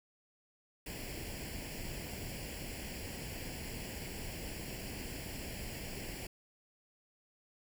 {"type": "noise with comb filter", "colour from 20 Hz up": "pink", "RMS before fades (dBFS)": -43, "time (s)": [0.86, 6.27], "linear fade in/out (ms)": 5, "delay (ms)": 0.4, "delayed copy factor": 0.75, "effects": []}